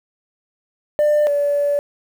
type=tone pair in turn; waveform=sine; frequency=596 / 576 Hz; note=D5 / D5; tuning=+25 / -34 cents; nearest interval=minor second; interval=59 cents; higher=first; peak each=-10 / -14 dBFS; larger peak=first; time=0.99-1.27 / 1.27-1.79 s; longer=second; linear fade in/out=0 ms; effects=tanh soft clip ceiling -11 dBFS + 7-bit